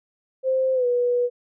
sine tone with pitch glide, 523 to 488 Hz, C5 to B4, -1 to -21 cents, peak -18 dBFS, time 0.43-1.3 s, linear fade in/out 50 ms, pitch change -120 cents, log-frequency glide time 0.74-0.86 s, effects none

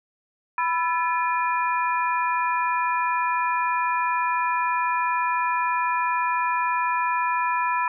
sine tone cluster, 990 / 1333 / 1728 / 2423 Hz, B5 / E6 / A6 / D#7, +4 / +19 / -32 / -47 cents, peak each -22 / -30 / -30 / -31 dBFS, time 0.58-7.88 s, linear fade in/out 2 ms, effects none

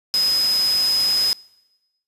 sine tone in noise, 5050 Hz, D#8, 25 cents sharp, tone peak -16 dBFS, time 0.14-1.33 s, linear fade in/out 0 ms, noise white, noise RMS -29 dBFS, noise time 0.14-1.33 s, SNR +10 dB, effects noise-tail reverb RT60 1.0 s tail -24 dB re dry + resampled to 32000 Hz

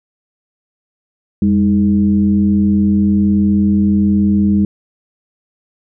sine tone with frequency modulation, 201.8 Hz, G#3, 49 cents flat, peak -9 dBFS, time 1.42-4.65 s, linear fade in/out 2 ms, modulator 114 Hz, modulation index 0.64, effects none

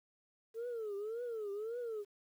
sine tone with vibrato, 441.5 Hz, A4, 6 cents sharp, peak -36 dBFS, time 0.54-2.05 s, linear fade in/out 50 ms, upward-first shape triangle, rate 1.8 Hz, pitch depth 200 cents each way, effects tanh soft clip ceiling -36 dBFS + 11-bit

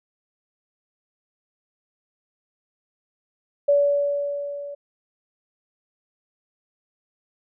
sine tone with level ramp, 572 Hz, D5, 46 cents flat, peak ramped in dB -13 to -32 dBFS, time 3.68-4.75 s, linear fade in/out 10 ms, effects none

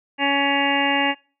harmonic tone, 280 Hz, C#4, 18 cents sharp, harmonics 1 / 2 / 3 / 4 / 6 / 7 / 8 / 9 / 10, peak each -24 / -28 / -23 / -31 / -27 / -25 / -28 / -32 / -24 dBFS, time 0.18-1.15 s, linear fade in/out 50 ms, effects noise-tail reverb RT60 0.4 s tail -24 dB re dry

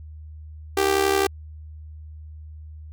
sawtooth tone with amplitude modulation, 392.2 Hz, G4, 1 cent sharp, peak -11 dBFS, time 0.77-1.27 s, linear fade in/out 5 ms, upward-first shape sine, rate 71.6 Hz, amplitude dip 75%, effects added 77 Hz sine -37 dBFS peak until 2.92 s

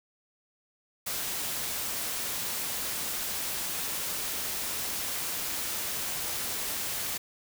white noise, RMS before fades -33 dBFS, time 1.06-7.18 s, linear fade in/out 10 ms, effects none

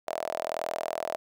sawtooth tone with high-pass filter, 41.28 Hz, E1, 3 cents sharp, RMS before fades -33 dBFS, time 0.07-1.16 s, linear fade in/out 0 ms, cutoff 640 Hz, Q 7.3, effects none

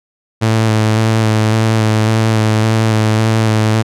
sawtooth tone with vibrato, 110 Hz, A2, in tune, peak -6 dBFS, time 0.41-3.83 s, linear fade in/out 20 ms, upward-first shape square, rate 1.8 Hz, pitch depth 18 cents each way, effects low-pass 9000 Hz 12 dB/octave

